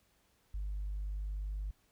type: tone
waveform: sine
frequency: 50.2 Hz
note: G1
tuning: 42 cents sharp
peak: -34 dBFS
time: 0.54-1.71 s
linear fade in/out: 5 ms
effects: tanh soft clip ceiling -32 dBFS + pink hiss -72 dBFS RMS until 1.91 s